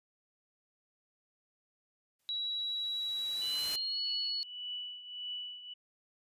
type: noise with exponential growth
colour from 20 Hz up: white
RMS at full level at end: -39 dBFS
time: 2.19-3.76 s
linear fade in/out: 5 ms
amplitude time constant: 340 ms
type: tone with pitch glide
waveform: sine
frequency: 3896 to 4373 Hz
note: B7 to C#8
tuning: -24 to -24 cents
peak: -33 dBFS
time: 2.29-4.43 s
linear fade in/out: 0 ms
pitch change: +200 cents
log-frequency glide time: 3.33-4.01 s
type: tone with tremolo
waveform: sine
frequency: 2960 Hz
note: F#7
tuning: in tune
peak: -36 dBFS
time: 3.41-5.74 s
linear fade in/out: 10 ms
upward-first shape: triangle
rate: 1.7 Hz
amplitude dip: 75%
effects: resampled to 32000 Hz